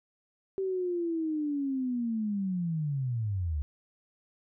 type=linear sweep; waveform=sine; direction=down; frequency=388.3 to 69.3 Hz; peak=-28 dBFS; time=0.58-3.62 s; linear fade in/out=0 ms; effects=none